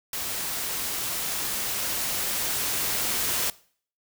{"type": "noise with level ramp", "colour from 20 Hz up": "white", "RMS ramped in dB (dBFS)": [-31, -26], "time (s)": [0.13, 3.5], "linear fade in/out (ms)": 2, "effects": ["noise-tail reverb RT60 0.5 s tail -21 dB re dry"]}